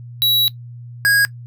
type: tone pair in turn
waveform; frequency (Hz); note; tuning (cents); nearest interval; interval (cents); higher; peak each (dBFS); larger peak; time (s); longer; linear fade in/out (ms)
square; 3900 / 1643.2; B7 / G#6; -23 / -19; octave + minor third; 1496; first; -13 / -12; second; 0.22-0.48 / 1.05-1.25; first; 0
effects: noise-tail reverb RT60 0.1 s tail -18 dB re dry + added 120 Hz sine -32 dBFS peak until 1.46 s